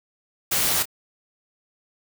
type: noise with echo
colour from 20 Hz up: white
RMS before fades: -22 dBFS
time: 0.51-0.83 s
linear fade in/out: 10 ms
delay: 26 ms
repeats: 1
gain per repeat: -11 dB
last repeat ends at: 0.856 s
effects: none